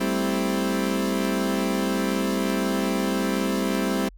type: chord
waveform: 30% pulse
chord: A minor seventh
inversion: third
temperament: equal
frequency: 196 / 220 / 261.6 / 329.6 Hz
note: G3 / A3 / C4 / E4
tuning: 0 / 0 / 0 / 0 cents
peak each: -23 / -29 / -24 / -28 dBFS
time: 0-4.09 s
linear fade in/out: 10 ms
effects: added 44 Hz sine -44 dBFS peak until 4.17 s